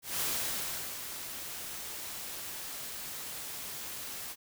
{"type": "noise with ADSR envelope", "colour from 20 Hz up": "white", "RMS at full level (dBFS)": -32, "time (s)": [0.02, 4.36], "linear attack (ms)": 180, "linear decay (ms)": 750, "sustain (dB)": -9, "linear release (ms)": 50, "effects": []}